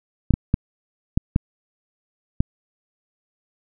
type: clicks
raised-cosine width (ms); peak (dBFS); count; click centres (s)
5; -4; 6; 0.307 / 0.339 / 0.541 / 1.175 / 1.361 / 2.405
effects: none